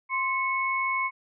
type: tone pair together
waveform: sine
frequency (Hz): 1050.2 / 2203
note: C6 / C#7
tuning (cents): +6 / -11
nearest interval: octave + minor second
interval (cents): 1283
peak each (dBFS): -27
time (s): 0.09-1.11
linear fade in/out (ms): 50
effects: none